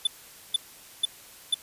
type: tone bursts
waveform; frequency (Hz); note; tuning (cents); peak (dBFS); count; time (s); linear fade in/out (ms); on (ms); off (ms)
square; 3497; A7; -11; -20; 4; 0.05-1.544; 5; 21; 470
effects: white hiss -49 dBFS RMS until 1.62 s + resampled to 32000 Hz